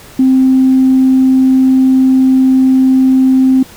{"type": "tone", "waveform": "sine", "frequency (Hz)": 261.6, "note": "C4", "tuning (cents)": 0, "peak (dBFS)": -4, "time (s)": [0.19, 3.63], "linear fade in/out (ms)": 5, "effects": ["tanh soft clip ceiling 0 dBFS", "pink hiss -36 dBFS RMS until 3.76 s"]}